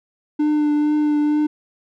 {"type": "tone with vibrato", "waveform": "triangle", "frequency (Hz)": 298.7, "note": "D4", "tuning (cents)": 29, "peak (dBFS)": -13, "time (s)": [0.39, 1.47], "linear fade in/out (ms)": 10, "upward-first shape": "triangle", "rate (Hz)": 2.2, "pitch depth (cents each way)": 18, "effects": []}